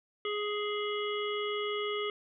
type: harmonic tone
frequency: 416.9 Hz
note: G#4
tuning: 7 cents sharp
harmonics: 1 / 3 / 5 / 7 / 8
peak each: -33 / -38 / -40 / -41 / -42 dBFS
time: 0.25-2.1 s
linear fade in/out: 2 ms
effects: none